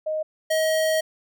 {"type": "tone pair in turn", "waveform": ["sine", "square"], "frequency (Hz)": [622.3, 633.5], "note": ["D#5", "D#5"], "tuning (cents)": [0, 31], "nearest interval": "unison", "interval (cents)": 31, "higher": "second", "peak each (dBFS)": [-23, -20], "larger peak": "second", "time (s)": [[0.06, 0.23], [0.5, 1.01]], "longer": "second", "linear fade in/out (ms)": 10, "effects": []}